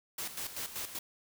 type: noise with tremolo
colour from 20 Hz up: white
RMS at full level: -38 dBFS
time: 0.18-0.99 s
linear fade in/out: 5 ms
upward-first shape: square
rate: 5.2 Hz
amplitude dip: 65%
effects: none